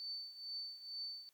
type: tone with tremolo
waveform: sine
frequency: 4531 Hz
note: C#8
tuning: 37 cents sharp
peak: -40 dBFS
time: 0-1.29 s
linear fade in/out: 0 ms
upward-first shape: triangle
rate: 2.2 Hz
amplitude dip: 80%
effects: white hiss -75 dBFS RMS until 1.33 s + high-pass 80 Hz 12 dB/octave